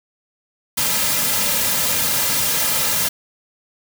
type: noise with comb filter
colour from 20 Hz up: white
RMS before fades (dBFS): -19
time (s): 0.77-3.09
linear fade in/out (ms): 10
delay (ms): 2.7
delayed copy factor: -0.7
effects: none